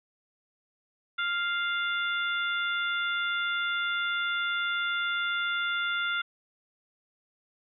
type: harmonic tone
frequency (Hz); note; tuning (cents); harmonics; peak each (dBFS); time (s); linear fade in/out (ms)
698.5; F5; 0; 2 / 3 / 4 / 5; -28 / -36 / -39 / -35; 1.18-6.22; 10
effects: none